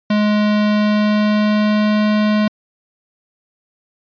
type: tone with pitch glide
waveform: square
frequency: 210 to 211.7 Hz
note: G#3 to G#3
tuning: +19 to +33 cents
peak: -13 dBFS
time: 0.1-2.48 s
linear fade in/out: 5 ms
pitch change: +14 cents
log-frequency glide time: 0.68-2.07 s
effects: resampled to 11025 Hz